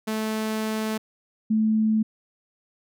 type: tone pair in turn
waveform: sawtooth / sine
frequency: 218.1 / 218.1 Hz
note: A3 / A3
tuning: -15 / -15 cents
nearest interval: unison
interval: 0 cents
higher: neither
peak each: -21 / -18 dBFS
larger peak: second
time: 0.07-0.98 / 1.5-2.03 s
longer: first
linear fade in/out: 10 ms
effects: none